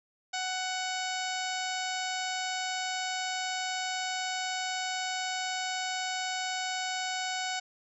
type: harmonic tone with a mistuned harmonic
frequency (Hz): 744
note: F#5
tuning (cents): +9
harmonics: 1 / 2 / 3 / 4 / 5 / 6 / 7 / 8 / 9 / 10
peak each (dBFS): -35 / -38 / -40 / -41 / -42 / -43 / -43 / -44 / -45 / -45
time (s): 0.33-7.6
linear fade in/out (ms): 10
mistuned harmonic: 9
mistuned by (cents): +61
effects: none